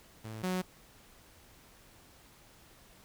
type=tone pair in turn; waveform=sawtooth; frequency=110 / 183.98 Hz; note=A2 / F#3; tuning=0 / -10 cents; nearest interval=major sixth; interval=890 cents; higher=second; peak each=-37 / -27 dBFS; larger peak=second; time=0.24-0.43 / 0.43-0.62 s; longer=neither; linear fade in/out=10 ms; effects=pink hiss -59 dBFS RMS until 3.04 s